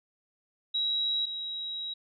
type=tone pair in turn; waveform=sine; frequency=3862 / 3845 Hz; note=B7 / B7; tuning=-39 / -47 cents; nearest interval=unison; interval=8 cents; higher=first; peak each=-26 / -33 dBFS; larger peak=first; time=0.74-1.26 / 1.26-1.94 s; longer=second; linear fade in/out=10 ms; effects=none